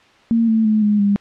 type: tone with pitch steps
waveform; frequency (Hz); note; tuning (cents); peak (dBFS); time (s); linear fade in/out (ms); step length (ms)
sine; 229.4 / 222.2 / 215.3 / 208.5 / 202; A#3 / A3 / A3 / G#3 / G#3; -28 / +17 / -37 / +7 / -48; -12; 0.31-1.16; 0; 170
effects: white hiss -50 dBFS RMS until 1.2 s + low-pass 3000 Hz 12 dB/octave